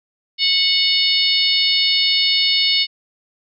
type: harmonic tone with a mistuned harmonic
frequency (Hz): 734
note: F#5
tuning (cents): -14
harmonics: 3 / 4 / 5 / 6 / 7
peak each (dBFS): -23 / -20 / -19 / -18 / -24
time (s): 0.38-2.87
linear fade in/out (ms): 50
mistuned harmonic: 7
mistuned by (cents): +34
effects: none